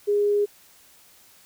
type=tone; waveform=sine; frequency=411 Hz; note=G#4; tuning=18 cents flat; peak=-18 dBFS; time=0.07-0.46 s; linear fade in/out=20 ms; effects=white hiss -54 dBFS RMS until 1.45 s